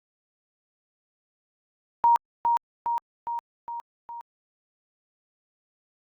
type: tone with echo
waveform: sine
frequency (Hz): 940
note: A#5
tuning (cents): +14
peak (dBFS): -15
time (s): 2.04-2.16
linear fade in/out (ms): 0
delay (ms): 410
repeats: 5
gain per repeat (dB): -4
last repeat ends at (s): 4.21
effects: Opus 48 kbps